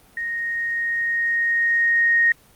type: tone with level ramp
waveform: sine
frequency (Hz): 1863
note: A#6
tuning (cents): -2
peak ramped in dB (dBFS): -24 to -13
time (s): 0.17-2.32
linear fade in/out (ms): 2
effects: pink hiss -53 dBFS RMS until 2.55 s + Opus 32 kbps